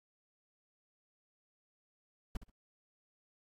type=noise with echo; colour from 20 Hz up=brown; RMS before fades=-33 dBFS; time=2.35-2.37 s; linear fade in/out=5 ms; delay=65 ms; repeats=2; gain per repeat=-13 dB; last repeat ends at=2.5 s; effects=AAC 48 kbps